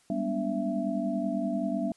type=tone cluster; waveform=sine; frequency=196.2 / 206.5 / 244.2 / 289.7 / 667 Hz; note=G3 / G#3 / B3 / D4 / E5; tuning=+2 / -10 / -19 / -24 / +20 cents; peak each=-33 / -38 / -32 / -33 / -33 dBFS; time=0.1-1.92 s; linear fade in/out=2 ms; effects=white hiss -64 dBFS RMS until 1.96 s + resampled to 24000 Hz